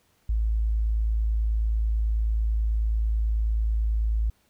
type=tone; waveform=sine; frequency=54.6 Hz; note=A1; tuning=13 cents flat; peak=-21 dBFS; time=0.29-4.3 s; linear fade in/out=5 ms; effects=pink hiss -66 dBFS RMS until 4.49 s